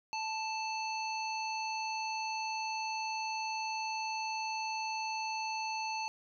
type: harmonic tone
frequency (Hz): 880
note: A5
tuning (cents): 0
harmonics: 1 / 3 / 5 / 7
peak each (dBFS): -36 / -40 / -43 / -48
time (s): 0.13-6.08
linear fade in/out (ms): 0
effects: none